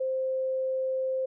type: tone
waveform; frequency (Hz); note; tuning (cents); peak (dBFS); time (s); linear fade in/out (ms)
sine; 523.3; C5; 0; -26; 0-1.26; 10
effects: none